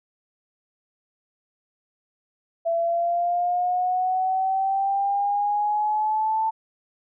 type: exponential sweep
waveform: sine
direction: up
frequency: 667 to 888 Hz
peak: -20 dBFS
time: 2.65-6.51 s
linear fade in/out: 20 ms
effects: none